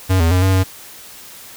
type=tone with pitch steps; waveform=square; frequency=93.8 / 82.7 / 91.4 / 95 / 94 Hz; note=F#2 / E2 / F#2 / F#2 / F#2; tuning=+24 / +6 / -21 / +46 / +28 cents; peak=-12 dBFS; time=0.09-0.64 s; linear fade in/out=20 ms; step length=110 ms; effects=white hiss -38 dBFS RMS until 1.56 s